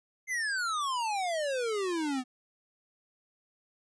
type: exponential sweep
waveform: square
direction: down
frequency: 2113 to 246.9 Hz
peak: -30 dBFS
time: 0.27-2.24 s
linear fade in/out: 50 ms
effects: resampled to 22050 Hz